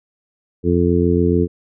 harmonic tone, 87 Hz, F2, 6 cents flat, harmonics 1 / 2 / 3 / 4 / 5, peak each -19 / -19 / -19 / -19 / -19 dBFS, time 0.63-1.48 s, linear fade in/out 50 ms, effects none

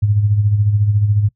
sine tone with tremolo, 103.83 Hz, G#2, in tune, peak -9 dBFS, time 0.02-1.29 s, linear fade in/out 10 ms, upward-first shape sine, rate 14 Hz, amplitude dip 55%, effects noise-tail reverb RT60 0.1 s tail -21 dB re dry

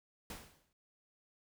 pink noise with exponential decay, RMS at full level -44 dBFS, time 0.3-0.73 s, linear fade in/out 2 ms, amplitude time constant 93 ms, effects none

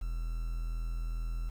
triangle tone with quantisation, 41.2 Hz, E1, in tune, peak -30 dBFS, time 0.01-1.5 s, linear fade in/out 10 ms, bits 9, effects none

